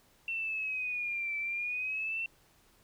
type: exponential two-way sweep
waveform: sine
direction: down then up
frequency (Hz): 2708 to 2318 to 2708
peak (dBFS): -32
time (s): 0.28-2.26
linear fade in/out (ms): 2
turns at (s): 1.37
effects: pink hiss -65 dBFS RMS until 2.83 s